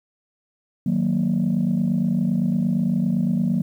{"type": "chord", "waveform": "sine", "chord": "D# minor", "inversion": "none", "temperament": "equal", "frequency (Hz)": [155.56, 185, 233.1], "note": ["D#3", "F#3", "A#3"], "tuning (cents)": [0, 0, 0], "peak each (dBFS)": [-24, -20, -21], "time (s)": [0.86, 3.62], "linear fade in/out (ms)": 5, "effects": ["tanh soft clip ceiling -13 dBFS", "9-bit"]}